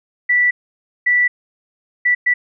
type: tone bursts at uneven times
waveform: sine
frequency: 1964 Hz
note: B6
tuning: 10 cents flat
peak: -11 dBFS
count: 4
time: 0.29-0.51 / 1.06-1.28 / 2.05-2.15 / 2.26-2.34 s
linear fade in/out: 10 ms
effects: none